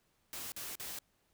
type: noise bursts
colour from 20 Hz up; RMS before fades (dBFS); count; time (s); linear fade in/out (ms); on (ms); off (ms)
white; -43; 3; 0.33-0.988; 0; 190; 44
effects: pink hiss -75 dBFS RMS until 1.33 s